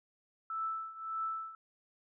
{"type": "tone with tremolo", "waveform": "sine", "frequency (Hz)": 1318.5, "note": "E6", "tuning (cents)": 0, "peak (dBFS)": -32, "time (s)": [0.5, 1.55], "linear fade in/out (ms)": 2, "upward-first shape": "triangle", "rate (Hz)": 1.7, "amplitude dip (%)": 85, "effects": []}